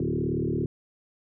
sine tone with frequency modulation, 250 Hz, B3, 21 cents sharp, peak -24 dBFS, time 0-0.66 s, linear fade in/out 2 ms, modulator 37.6 Hz, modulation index 4, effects none

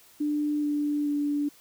sine tone with pitch steps, 296.6 / 293.7 / 290.8 Hz, D4 / D4 / D4, +17 / 0 / -17 cents, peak -24 dBFS, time 0.2-1.49 s, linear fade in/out 10 ms, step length 430 ms, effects white hiss -56 dBFS RMS until 1.6 s

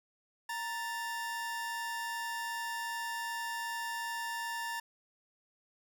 45% pulse tone pair together, 931.3 / 1760 Hz, A#5 / A6, -2 / 0 cents, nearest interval major seventh, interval 1102 cents, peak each -38 / -39 dBFS, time 0.49-4.8 s, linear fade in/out 5 ms, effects none

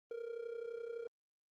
triangle tone with amplitude modulation, 465.9 Hz, A#4, 1 cent flat, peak -36 dBFS, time 0.11-1.07 s, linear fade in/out 2 ms, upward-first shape sine, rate 31.8 Hz, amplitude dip 75%, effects Opus 32 kbps

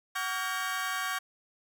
35% pulse tone cluster, 748 / 1133 / 1403 / 1606 / 1865 Hz, F#5 / C#6 / F6 / G6 / A#6, +19 / +37 / +8 / +41 / 0 cents, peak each -38 / -33 / -38 / -34 / -38 dBFS, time 0.15-1.19 s, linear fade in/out 10 ms, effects none

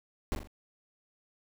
brown noise with echo, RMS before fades -30 dBFS, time 0.32-0.35 s, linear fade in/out 0 ms, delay 41 ms, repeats 3, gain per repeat -7 dB, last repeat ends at 0.473 s, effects none

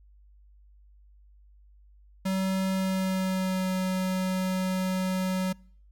square tone with pitch glide, 190 to 186.41 Hz, F#3 to F#3, +46 to +13 cents, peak -26 dBFS, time 2.25-5.53 s, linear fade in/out 10 ms, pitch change -33 cents, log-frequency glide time 2.73-3.71 s, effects noise-tail reverb RT60 0.6 s tail -26 dB re dry + added 50 Hz sine -53 dBFS peak until 5.91 s

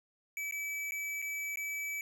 square tone with dropouts, 2299 Hz, D7, 37 cents flat, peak -36 dBFS, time 0.37-2.01 s, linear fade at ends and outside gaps 1 ms, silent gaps 0.511-0.523 / 0.91-0.92 / 1.218-1.224 / 1.558-1.572 s, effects none

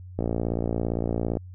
click train, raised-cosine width 2 ms, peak -13 dBFS, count 69, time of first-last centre 0.19-1.371 s, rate 57.6 Hz, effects added 91 Hz sine -39 dBFS peak until 1.54 s

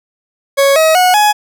40% pulse tone with pitch steps, 554 / 636.4 / 731 / 839.7 Hz, C#5 / D#5 / F#5 / G#5, -1 / +39 / -21 / +19 cents, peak -6 dBFS, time 0.57-1.33 s, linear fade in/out 20 ms, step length 190 ms, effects none

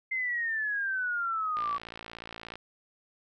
sine exponential sweep, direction down, 2093 to 1133 Hz, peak -28 dBFS, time 0.11-1.78 s, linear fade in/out 10 ms
click train, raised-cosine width 0.3 ms, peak -25 dBFS, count 57, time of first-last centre 1.57-2.556 s, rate 56.8 Hz
effects none

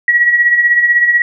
sine tone with tremolo, 1919 Hz, A#6, 50 cents sharp, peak -5 dBFS, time 0.08-1.22 s, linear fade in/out 2 ms, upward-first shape sine, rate 16 Hz, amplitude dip 55%, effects none

